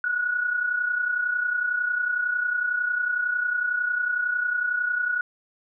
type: tone pair together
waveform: sine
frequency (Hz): 1435 / 1466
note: F6 / F#6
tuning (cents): +47 / -16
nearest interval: unison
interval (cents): 37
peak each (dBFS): -30 / -23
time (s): 0.04-5.21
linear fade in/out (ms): 2
effects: none